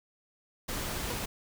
pink noise, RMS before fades -35 dBFS, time 0.68-1.26 s, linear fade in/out 10 ms
sawtooth tone with exponential decay, 482.1 Hz, B4, 42 cents flat, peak -28 dBFS, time 1.1-1.2 s, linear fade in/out 5 ms, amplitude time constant 20 ms
effects none

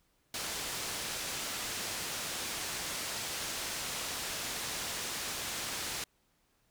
white low-pass noise, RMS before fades -38 dBFS, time 0.34-6.04 s, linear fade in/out 2 ms, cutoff 7800 Hz, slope 12 dB/octave, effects pink hiss -73 dBFS RMS until 6.7 s

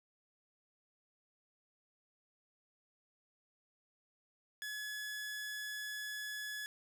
sawtooth tone, 1700 Hz, G#6, 40 cents sharp, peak -37 dBFS, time 4.62-6.66 s, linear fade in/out 0 ms, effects 11-bit

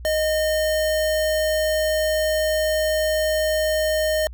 sine tone with sample-and-hold, 622 Hz, D#5, 1 cent flat, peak -18 dBFS, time 0.05-4.27 s, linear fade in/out 0 ms, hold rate 2450 Hz, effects added 60 Hz sine -34 dBFS peak until 4.33 s

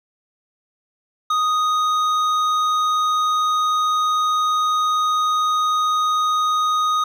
triangle tone with hard clipping, 1244.5 Hz, D#6, in tune, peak -18 dBFS, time 1.3-7.04 s, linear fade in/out 5 ms, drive 12 dB, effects none

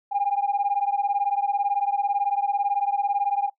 sine beating tone pair, 799 / 817 Hz, G5 / G#5, +33 / -29 cents, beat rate 18 Hz, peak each -23 dBFS, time 0.11-3.5 s, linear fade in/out 20 ms, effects noise-tail reverb RT60 0.1 s tail -18 dB re dry + tanh soft clip ceiling -15 dBFS

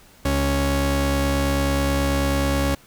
sawtooth tone pair together, 69.3 / 277.2 Hz, C#2 / C#4, 0 / 0 cents, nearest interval 2 octaves, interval 2400 cents, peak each -17 dBFS, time 0.25-2.75 s, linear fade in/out 5 ms, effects pink hiss -51 dBFS RMS until 2.86 s

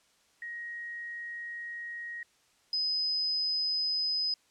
sine tone pair in turn, 1885 / 5032 Hz, A#6 / D#8, +19 / +19 cents, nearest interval octave + perfect fourth, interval 1700 cents, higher second, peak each -37 / -27 dBFS, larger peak second, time 0.42-2.23 / 2.73-4.34 s, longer first, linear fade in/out 2 ms, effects white hiss -67 dBFS RMS until 4.5 s + low-pass 8000 Hz 12 dB/octave

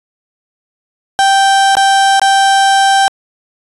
35% pulse tone with dropouts, 783 Hz, G5, 2 cents flat, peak -5 dBFS, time 1.19-3.08 s, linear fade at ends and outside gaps 0 ms, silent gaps 1.753-1.769 / 2.196-2.217 s, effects resampled to 24000 Hz

